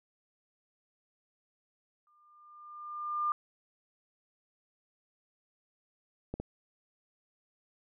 sine tone with exponential growth, 1200 Hz, D6, 37 cents sharp, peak -26 dBFS, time 2.07-3.32 s, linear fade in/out 1 ms, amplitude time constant 270 ms
clicks, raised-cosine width 2 ms, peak -23 dBFS, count 2, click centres 6.34 / 6.4 s
effects none

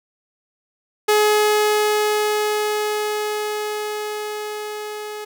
sawtooth tone with level ramp, 422.5 Hz, G#4, 30 cents sharp, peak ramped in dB -9 to -25 dBFS, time 1.08-5.25 s, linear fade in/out 10 ms, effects none

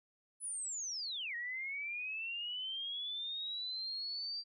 sine linear two-way sweep, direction down then up, 10180 to 1864.7 to 4715 Hz, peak -38 dBFS, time 0.4-4.44 s, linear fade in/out 50 ms, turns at 1.35 s, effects none

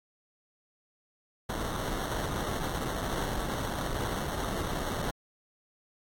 pink noise with sample-and-hold, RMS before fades -33 dBFS, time 1.49-5.11 s, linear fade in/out 5 ms, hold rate 2450 Hz, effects AAC 64 kbps

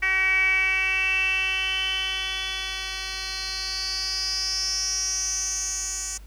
10% pulse tone with band-pass filter sweep, 380 Hz, F#4, 46 cents sharp, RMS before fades -26 dBFS, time 0.02-6.18 s, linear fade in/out 10 ms, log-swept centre 2100 to 7200 Hz, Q 8.8, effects added 50 Hz sine -41 dBFS peak until 6.26 s + pink hiss -56 dBFS RMS until 6.26 s

